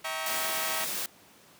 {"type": "chord", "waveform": "15% pulse", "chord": "E diminished seventh", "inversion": "none", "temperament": "equal with one note detuned", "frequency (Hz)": [644.6, 784, 932.3, 1108.7], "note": ["E5", "G5", "Bb5", "Db6"], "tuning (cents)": [-39, 0, 0, 0], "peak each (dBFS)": [-29, -32, -32, -32], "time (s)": [0.04, 0.85], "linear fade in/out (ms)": 10}
{"type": "noise", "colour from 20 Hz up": "white", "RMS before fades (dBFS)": -33, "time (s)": [0.26, 1.06], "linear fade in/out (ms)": 2}
{"effects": ["pink hiss -56 dBFS RMS until 1.59 s", "high-pass 150 Hz 12 dB/octave"]}